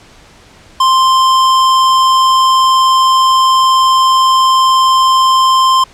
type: tone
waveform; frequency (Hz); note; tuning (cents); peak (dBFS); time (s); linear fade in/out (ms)
square; 1046.5; C6; 0; -7; 0.8-5.84; 5
effects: pink hiss -41 dBFS RMS until 5.93 s + low-pass 7000 Hz 12 dB/octave